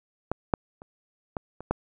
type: clicks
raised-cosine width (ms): 1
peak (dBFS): -12 / -7 / -29 / -16 / -25 / -10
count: 6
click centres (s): 0.316 / 0.538 / 0.819 / 1.368 / 1.606 / 1.71
effects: none